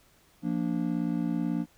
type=chord; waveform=triangle; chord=Bb major; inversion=second; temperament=just; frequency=174.81 / 233.1 / 291.4 Hz; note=F3 / Bb3 / D4; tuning=+2 / 0 / -13 cents; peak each=-29 dBFS; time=0.42-1.66 s; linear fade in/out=50 ms; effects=pink hiss -62 dBFS RMS until 1.77 s